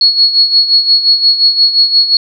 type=tone with tremolo; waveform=sine; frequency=4347 Hz; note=C#8; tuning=35 cents flat; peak=-3 dBFS; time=0.01-2.17 s; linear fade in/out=2 ms; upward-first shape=sine; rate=5.7 Hz; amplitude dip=70%; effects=none